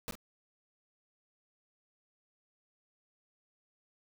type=noise with echo; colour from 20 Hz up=pink; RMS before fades=-38 dBFS; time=0.08-0.11 s; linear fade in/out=0 ms; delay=43 ms; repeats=1; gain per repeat=-12 dB; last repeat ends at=0.153 s; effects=none